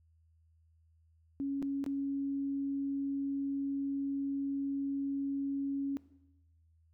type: tone with dropouts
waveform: sine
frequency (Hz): 277.2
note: C#4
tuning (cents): 0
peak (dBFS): -32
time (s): 1.4-5.97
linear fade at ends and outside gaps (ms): 0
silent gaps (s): 1.62-1.626 / 1.841-1.863
effects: noise-tail reverb RT60 0.9 s tail -18 dB re dry + added 81 Hz sine -64 dBFS peak until 6.93 s